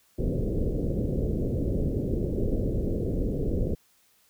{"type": "low-pass noise", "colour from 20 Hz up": "pink", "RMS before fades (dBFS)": -27, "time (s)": [0.18, 3.75], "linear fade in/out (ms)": 10, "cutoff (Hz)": 530, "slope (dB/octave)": 48, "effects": ["white hiss -64 dBFS RMS until 4.29 s"]}